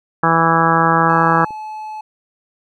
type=harmonic tone; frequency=164.81 Hz; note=E3; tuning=in tune; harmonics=1 / 2 / 3 / 4 / 5 / 6 / 7 / 8 / 9 / 10; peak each=-19 / -22 / -22 / -25 / -18 / -19 / -18 / -18 / -27 / -21 dBFS; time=0.23-1.45 s; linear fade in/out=5 ms
type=tone; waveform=triangle; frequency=861 Hz; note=A5; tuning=38 cents flat; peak=-24 dBFS; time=1.09-2.01 s; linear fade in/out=5 ms
type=clicks; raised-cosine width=2 ms; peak=-32 / -25 dBFS; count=2; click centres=1.293 / 1.507 s
effects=none